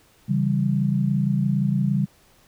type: chord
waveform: sine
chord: C# diminished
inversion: none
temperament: equal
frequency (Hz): 138.59 / 164.81 / 196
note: C#3 / E3 / G3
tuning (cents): 0 / 0 / 0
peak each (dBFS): -22 / -26 / -22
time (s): 0.28-2.06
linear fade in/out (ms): 20
effects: pink hiss -57 dBFS RMS until 2.47 s